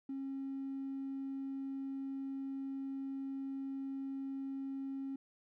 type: tone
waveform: triangle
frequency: 271.1 Hz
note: C#4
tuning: 38 cents flat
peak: -35 dBFS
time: 0.09-5.16 s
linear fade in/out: 5 ms
effects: tanh soft clip ceiling -35 dBFS